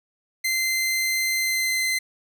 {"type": "tone with pitch glide", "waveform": "sawtooth", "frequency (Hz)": [2074, 2061], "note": ["C7", "C7"], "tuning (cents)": [-16, -27], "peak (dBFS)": -18, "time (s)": [0.44, 1.99], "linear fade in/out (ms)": 10, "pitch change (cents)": -11, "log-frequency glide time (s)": [1.37, 1.83], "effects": []}